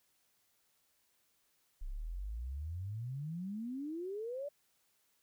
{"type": "exponential sweep", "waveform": "sine", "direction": "up", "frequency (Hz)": [30.68, 593], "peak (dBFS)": -38, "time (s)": [1.81, 4.49], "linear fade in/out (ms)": 10, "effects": ["white hiss -75 dBFS RMS until 5.22 s"]}